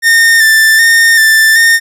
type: tone with vibrato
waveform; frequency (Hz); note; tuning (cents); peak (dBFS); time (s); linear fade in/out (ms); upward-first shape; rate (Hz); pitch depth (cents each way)
45% pulse; 1800; A6; +39; -4; 0.02-1.8; 50; square; 1.3; 27
effects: none